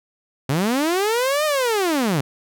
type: linear two-way sweep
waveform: sawtooth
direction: up then down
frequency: 125.7 to 622.3 to 125.7 Hz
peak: -14 dBFS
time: 0.49-2.21 s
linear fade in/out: 5 ms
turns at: 1.45 s
effects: none